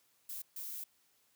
violet noise bursts at uneven times, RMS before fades -43 dBFS, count 2, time 0.29-0.42 / 0.56-0.84 s, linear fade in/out 5 ms, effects white hiss -72 dBFS RMS until 1.35 s + high-pass 80 Hz 12 dB/octave

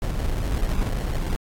brown noise with sample-and-hold, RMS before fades -24 dBFS, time 0.02-1.36 s, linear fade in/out 0 ms, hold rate 1225 Hz, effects AAC 48 kbps

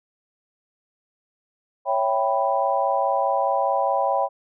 sine chord, C# half-diminished seventh, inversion none, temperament equal, 554.4 / 659.3 / 784 / 987.8 Hz, C#5 / E5 / G5 / B5, 0 / 0 / 0 / 0 cents, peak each -24 / -26 / -23 / -25 dBFS, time 1.85-4.29 s, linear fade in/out 50 ms, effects none

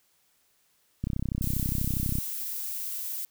click train, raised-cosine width 5 ms, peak -17 dBFS, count 38, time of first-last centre 1.04-2.186 s, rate 32.3 Hz
violet noise, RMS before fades -34 dBFS, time 1.42-3.25 s, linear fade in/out 0 ms
effects white hiss -68 dBFS RMS until 3.3 s

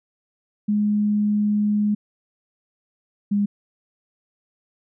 sine tone pair in turn, 208.6 / 203.6 Hz, G#3 / G#3, +8 / -34 cents, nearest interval unison, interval 42 cents, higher first, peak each -17 dBFS, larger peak neither, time 0.68-1.95 / 3.31-3.46 s, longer first, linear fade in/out 10 ms, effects none

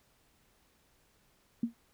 sine tone with exponential decay, 233.1 Hz, A#3, in tune, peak -24 dBFS, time 1.63-1.74 s, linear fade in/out 5 ms, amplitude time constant 23 ms, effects pink hiss -69 dBFS RMS until 1.93 s

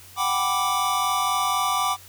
square chord, G major seventh, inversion third, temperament equal, 740 / 784 / 987.8 / 1174.7 Hz, F#5 / G5 / B5 / D6, 0 / 0 / 0 / 0 cents, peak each -30 / -30 / -29 / -24 dBFS, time 0.16-1.97 s, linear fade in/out 50 ms, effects added 93 Hz sine -51 dBFS peak until 2.08 s + white hiss -47 dBFS RMS until 2.08 s

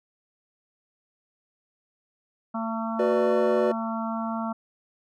harmonic tone, 225.2 Hz, A3, 40 cents sharp, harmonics 1 / 3 / 4 / 5 / 6, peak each -29 / -34 / -35 / -36 / -37 dBFS, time 2.54-4.53 s, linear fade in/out 10 ms
triangle chord, B minor, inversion second, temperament just, 370.4 / 493.9 / 592.7 Hz, F#4 / B4 / D5, +2 / 0 / +16 cents, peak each -23 dBFS, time 2.99-3.72 s, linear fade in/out 5 ms
effects none

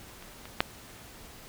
clicks, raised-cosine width 0.3 ms, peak -30 / -27 / -6 dBFS, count 3, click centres 0.225 / 0.455 / 0.605 s, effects pink hiss -49 dBFS RMS until 1.48 s

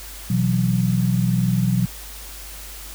sine chord, B suspended fourth, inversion none, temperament equal, 123.47 / 164.81 / 185 Hz, B2 / E3 / F#3, 0 / 0 / 0 cents, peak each -20 / -23 / -20 dBFS, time 0.3-1.86 s, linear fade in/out 5 ms, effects added 50 Hz sine -38 dBFS peak until 2.94 s + white hiss -38 dBFS RMS until 2.94 s

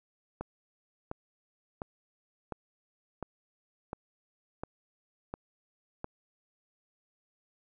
click train, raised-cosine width 1 ms, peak -22 dBFS, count 9, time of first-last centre 0.41-6.044 s, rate 1.42 Hz, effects none

